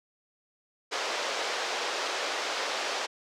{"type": "band-pass noise", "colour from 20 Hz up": "pink", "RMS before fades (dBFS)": -32, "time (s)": [0.91, 3.07], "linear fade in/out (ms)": 20, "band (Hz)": [440, 6100], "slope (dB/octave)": 24, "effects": []}